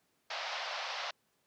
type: band-pass noise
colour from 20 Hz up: pink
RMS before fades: -39 dBFS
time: 0.3-1.11 s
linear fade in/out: 5 ms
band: 590 to 5400 Hz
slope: 48 dB/octave
effects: pink hiss -75 dBFS RMS until 1.46 s + high-pass 150 Hz 12 dB/octave